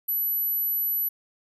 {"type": "tone", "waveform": "sine", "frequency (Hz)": 11840, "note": "F#9", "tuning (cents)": 0, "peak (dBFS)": -23, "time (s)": [0.08, 1.09], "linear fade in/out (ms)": 10, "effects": []}